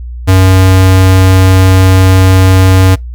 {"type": "tone", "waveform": "square", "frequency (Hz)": 94, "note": "F#2", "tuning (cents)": 28, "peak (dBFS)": -3, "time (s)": [0.27, 2.96], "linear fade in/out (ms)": 20, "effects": ["noise-tail reverb RT60 0.2 s tail -26 dB re dry", "added 60 Hz sine -19 dBFS peak until 3.14 s"]}